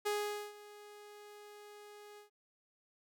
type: tone with ADSR envelope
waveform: sawtooth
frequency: 415.3 Hz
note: G#4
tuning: in tune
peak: -28 dBFS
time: 0.05-2.3 s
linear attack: 16 ms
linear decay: 460 ms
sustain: -20 dB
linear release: 120 ms
effects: none